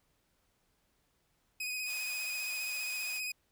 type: tone with vibrato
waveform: sawtooth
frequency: 2500 Hz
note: D#7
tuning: 8 cents sharp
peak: -32 dBFS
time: 1.6-3.32 s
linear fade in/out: 5 ms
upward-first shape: square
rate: 15 Hz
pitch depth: 20 cents each way
type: high-pass noise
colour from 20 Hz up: white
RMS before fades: -47 dBFS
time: 1.85-3.21 s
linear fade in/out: 50 ms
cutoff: 550 Hz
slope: 48 dB/octave
effects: pink hiss -75 dBFS RMS until 3.51 s